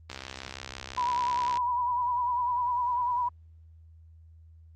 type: click train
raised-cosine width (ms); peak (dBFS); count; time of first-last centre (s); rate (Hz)
0.2; -20; 98; 0.1-1.572; 65.9
type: tone with vibrato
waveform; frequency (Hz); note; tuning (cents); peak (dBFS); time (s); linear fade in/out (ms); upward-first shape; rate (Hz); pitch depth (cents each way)
sine; 979; B5; -15; -25; 0.97-3.29; 10; sine; 10; 50
effects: added 81 Hz sine -50 dBFS peak until 4.75 s + Opus 24 kbps